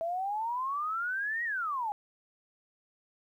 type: exponential two-way sweep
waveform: sine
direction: up then down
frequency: 652 to 1923 to 806 Hz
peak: -30 dBFS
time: 0.01-1.92 s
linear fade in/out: 0 ms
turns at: 1.44 s
effects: 11-bit